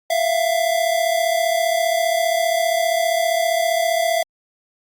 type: tone pair together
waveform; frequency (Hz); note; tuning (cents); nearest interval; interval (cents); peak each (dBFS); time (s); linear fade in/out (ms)
square; 664 / 699.1; E5 / F5; +12 / +2; minor second; 90; -19 / -22; 0.1-4.23; 5
effects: Opus 48 kbps